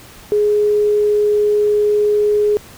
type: tone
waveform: sine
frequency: 417.6 Hz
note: G#4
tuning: 10 cents sharp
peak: -11 dBFS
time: 0.32-2.57 s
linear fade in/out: 0 ms
effects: pink hiss -40 dBFS RMS until 2.77 s